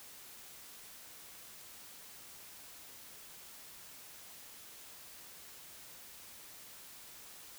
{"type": "silence", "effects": ["white hiss -53 dBFS RMS until 7.58 s"]}